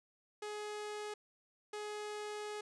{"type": "tone bursts at uneven times", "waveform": "sawtooth", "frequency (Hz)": 419.9, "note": "G#4", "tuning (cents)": 19, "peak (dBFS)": -37, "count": 2, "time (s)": [[0.42, 1.14], [1.73, 2.61]], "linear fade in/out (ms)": 5, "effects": ["resampled to 22050 Hz", "12-bit"]}